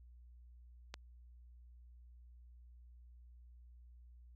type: click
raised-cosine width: 0.2 ms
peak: -26 dBFS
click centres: 0.941 s
effects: added 60 Hz sine -56 dBFS peak until 4.35 s